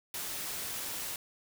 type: noise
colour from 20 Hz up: white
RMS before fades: -38 dBFS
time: 0.14-1.16 s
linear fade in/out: 2 ms
effects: none